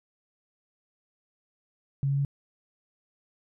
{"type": "tone with pitch steps", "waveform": "sine", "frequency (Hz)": [138.3, 139.34, 140.39], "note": ["C#3", "C#3", "C#3"], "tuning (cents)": [-4, 9, 22], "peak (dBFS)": -23, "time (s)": [2.03, 2.249], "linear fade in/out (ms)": 0, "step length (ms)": 73, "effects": []}